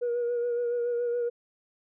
sine tone with vibrato, 479.2 Hz, A#4, 48 cents sharp, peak -24 dBFS, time 0.01-1.3 s, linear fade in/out 20 ms, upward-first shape sine, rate 7.1 Hz, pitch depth 26 cents each way, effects tanh soft clip ceiling -23 dBFS

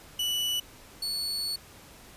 40% pulse tone pair in turn, 2960 / 4425 Hz, F#7 / C#8, 0 / -4 cents, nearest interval perfect fifth, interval 696 cents, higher second, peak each -26 / -28 dBFS, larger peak first, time 0.19-0.6 / 1.02-1.56 s, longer second, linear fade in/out 5 ms, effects pink hiss -51 dBFS RMS until 2.16 s + resampled to 32000 Hz

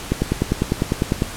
click train, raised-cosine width 3 ms, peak -4 dBFS, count 12, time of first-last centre 0.12-1.221 s, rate 9.99 Hz, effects pink hiss -32 dBFS RMS until 1.36 s + low-pass 12000 Hz 12 dB/octave

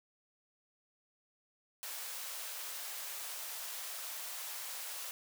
white high-pass noise, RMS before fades -43 dBFS, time 1.83-5.11 s, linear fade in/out 0 ms, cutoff 530 Hz, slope 24 dB/octave, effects none

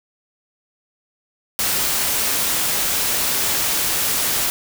white noise, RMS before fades -20 dBFS, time 1.59-4.5 s, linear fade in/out 0 ms, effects none

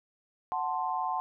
sine chord, F# diminished, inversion none, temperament equal, 740 / 880 / 1046.5 Hz, F#5 / A5 / C6, 0 / 0 / 0 cents, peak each -33 dBFS, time 0.52-1.2 s, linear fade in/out 0 ms, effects none

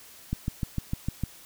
click train, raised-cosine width 5 ms, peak -15 dBFS, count 7, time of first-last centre 0.33-1.236 s, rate 6.62 Hz, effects white hiss -50 dBFS RMS until 1.45 s

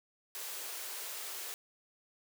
white high-pass noise, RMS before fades -42 dBFS, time 0.35-1.54 s, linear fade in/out 0 ms, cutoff 330 Hz, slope 96 dB/octave, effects none

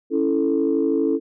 sine chord, A major, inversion first, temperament equal, 277.2 / 329.6 / 440 Hz, C#4 / E4 / A4, 0 / 0 / 0 cents, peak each -21 dBFS, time 0.1-1.2 s, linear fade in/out 50 ms, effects tanh soft clip ceiling -9 dBFS

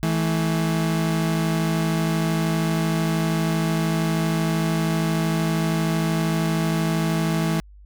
35% pulse tone pair together, 162.8 / 215.7 Hz, E3 / A3, -21 / -34 cents, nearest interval perfect fourth, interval 487 cents, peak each -19 / -25 dBFS, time 0.03-7.6 s, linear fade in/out 0 ms, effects added 50 Hz sine -43 dBFS peak until 7.85 s

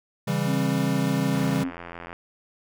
square chord, C# diminished, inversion none, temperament equal with one note detuned, 138.59 / 164.81 / 198.16 Hz, C#3 / E3 / G3, 0 / 0 / +19 cents, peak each -28 dBFS, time 0.27-1.64 s, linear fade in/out 10 ms
sine tone, 267.1 Hz, C4, 36 cents sharp, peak -26 dBFS, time 0.45-1.72 s, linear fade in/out 50 ms
click train, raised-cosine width 0.5 ms, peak -22 dBFS, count 68, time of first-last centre 1.35-2.129 s, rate 86 Hz
effects none

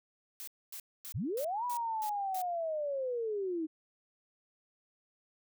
blue noise bursts, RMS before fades -44 dBFS, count 7, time 0.4-2.418 s, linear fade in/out 0 ms, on 74 ms, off 250 ms
sine linear two-way sweep, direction up then down, 69.3 to 987.8 to 307 Hz, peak -32 dBFS, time 1.14-3.67 s, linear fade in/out 20 ms, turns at 1.65 s
effects none

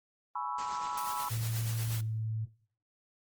sine chord, C# minor seventh, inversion second, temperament equal with one note detuned, 839.8 / 987.8 / 1108.7 / 1318.5 Hz, G#5 / B5 / C#6 / E6, +19 / 0 / 0 / 0 cents, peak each -40 / -36 / -40 / -40 dBFS, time 0.35-1.29 s, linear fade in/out 5 ms
white noise with tremolo, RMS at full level -40 dBFS, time 0.58-2.01 s, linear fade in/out 5 ms, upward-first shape sine, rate 8.3 Hz, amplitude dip 45%
sine tone with pitch glide, 113.5 to 110.33 Hz, A#2 to A2, -46 to +5 cents, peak -31 dBFS, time 1.3-2.46 s, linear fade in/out 20 ms, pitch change -49 cents, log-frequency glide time 1.95-2.01 s
effects noise-tail reverb RT60 0.6 s tail -23 dB re dry + Opus 24 kbps

